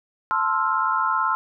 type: chord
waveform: sine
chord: F major seventh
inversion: first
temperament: equal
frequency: 880 / 1046.5 / 1318.5 / 1396.9 Hz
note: A5 / C6 / E6 / F6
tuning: 0 / 0 / 0 / 0 cents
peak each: -27 / -23 / -24 / -26 dBFS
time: 0.31-1.35 s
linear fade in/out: 0 ms
effects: none